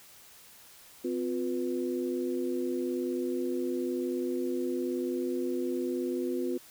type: tone cluster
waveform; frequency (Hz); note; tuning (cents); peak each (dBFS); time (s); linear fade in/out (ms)
sine; 256.2 / 355.2 / 493.6; C4 / F4 / B4; -36 / +29 / -1; -33 / -31 / -39; 1.04-6.58; 10
effects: white hiss -54 dBFS RMS until 6.7 s